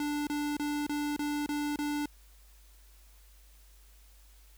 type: tone bursts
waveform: square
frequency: 293.7 Hz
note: D4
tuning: in tune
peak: -31 dBFS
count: 7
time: 0-2.058 s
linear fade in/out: 2 ms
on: 270 ms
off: 28 ms
effects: added 50 Hz sine -55 dBFS peak until 4.57 s + white hiss -63 dBFS RMS until 4.57 s